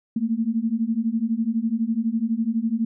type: beating tone pair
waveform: sine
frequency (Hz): 220 / 232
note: A3 / A#3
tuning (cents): 0 / -8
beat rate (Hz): 12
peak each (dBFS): -24 / -23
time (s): 0.16-2.85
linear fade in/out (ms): 5
effects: none